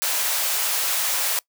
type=high-pass noise; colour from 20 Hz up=white; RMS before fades=-23 dBFS; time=0.02-1.39 s; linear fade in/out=0 ms; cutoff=520 Hz; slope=24 dB/octave; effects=noise-tail reverb RT60 0.1 s tail -23 dB re dry